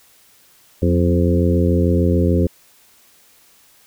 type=harmonic tone with a mistuned harmonic; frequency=86.8 Hz; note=F2; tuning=10 cents flat; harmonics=1 / 2 / 3 / 4 / 5 / 6; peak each=-16 / -19 / -21 / -22 / -23 / -24 dBFS; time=0.82-2.47 s; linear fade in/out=5 ms; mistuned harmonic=2; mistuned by=+47 cents; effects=white hiss -52 dBFS RMS until 3.86 s